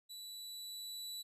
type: tone with level ramp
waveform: sawtooth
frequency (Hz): 3951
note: B7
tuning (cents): 0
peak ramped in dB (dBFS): -44 to -39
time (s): 0.09-1.23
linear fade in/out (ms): 20
effects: resampled to 32000 Hz